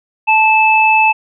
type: tone pair together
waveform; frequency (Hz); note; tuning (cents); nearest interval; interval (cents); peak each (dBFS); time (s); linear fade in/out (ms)
sine; 875 / 2622; A5 / E7; -10 / -10; octave + perfect fifth; 1900; -10; 0.27-1.13; 20
effects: none